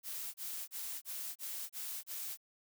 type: noise bursts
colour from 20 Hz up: blue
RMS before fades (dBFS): -42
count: 7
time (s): 0.03-2.374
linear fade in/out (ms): 50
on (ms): 310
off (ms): 29
effects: none